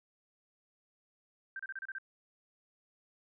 sine tone bursts, 1566 Hz, G6, 2 cents flat, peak -38 dBFS, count 7, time 1.56-1.984 s, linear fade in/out 2 ms, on 34 ms, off 31 ms, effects none

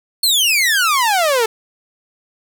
sawtooth exponential sweep, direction down, 4395 to 431.1 Hz, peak -9 dBFS, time 0.23-1.46 s, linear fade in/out 5 ms, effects none

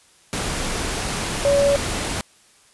sine tone in noise, 565 Hz, C#5, 33 cents sharp, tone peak -14 dBFS, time 1.45-1.76 s, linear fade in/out 0 ms, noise pink, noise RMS -25 dBFS, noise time 0.33-2.21 s, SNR +8 dB, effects white hiss -54 dBFS RMS until 2.73 s + resampled to 24000 Hz

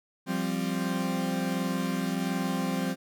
40% pulse chord, F suspended second, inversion none, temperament equal, 174.61 / 196 / 261.6 Hz, F3 / G3 / C4, 0 / 0 / 0 cents, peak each -31 dBFS, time 0.26-2.96 s, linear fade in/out 50 ms, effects none

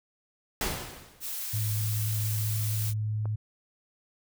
pink noise with exponential decay, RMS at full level -27 dBFS, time 0.61-1.35 s, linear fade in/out 2 ms, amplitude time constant 160 ms
blue noise, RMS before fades -35 dBFS, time 1.2-2.94 s, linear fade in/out 50 ms
sine tone, 107.2 Hz, A2, 45 cents flat, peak -27 dBFS, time 1.53-3.36 s, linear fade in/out 10 ms
click, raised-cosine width 1 ms, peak -27 dBFS, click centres 3.256 s
effects none

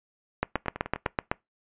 two click trains, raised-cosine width 0.5 ms, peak -9 / -19 dBFS, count 8 / 6, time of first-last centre 0.43-1.315 / 0.56-1.06 s, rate 7.91 / 10 Hz, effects noise-tail reverb RT60 0.2 s tail -24 dB re dry + resampled to 8000 Hz

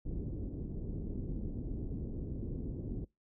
pink low-pass noise, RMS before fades -39 dBFS, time 0.05-3.05 s, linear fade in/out 10 ms, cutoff 360 Hz, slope 24 dB/octave, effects noise-tail reverb RT60 0.2 s tail -24 dB re dry

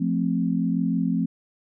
sine chord, F major, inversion none, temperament equal, 174.61 / 220 / 261.6 Hz, F3 / A3 / C4, 0 / 0 / 0 cents, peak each -24 / -26 / -25 dBFS, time 0-1.26 s, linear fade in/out 10 ms, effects none

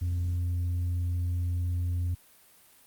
sine tone with tanh clipping, 87.8 Hz, F2, 10 cents sharp, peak -27 dBFS, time 0.01-2.15 s, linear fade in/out 10 ms, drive 2 dB, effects white hiss -58 dBFS RMS until 2.86 s + Opus 48 kbps

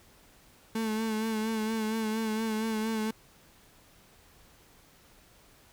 35% pulse tone with vibrato, 220 Hz, A3, in tune, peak -27 dBFS, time 0.75-3.11 s, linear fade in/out 5 ms, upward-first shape sine, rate 4.3 Hz, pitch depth 38 cents each way, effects pink hiss -59 dBFS RMS until 5.72 s

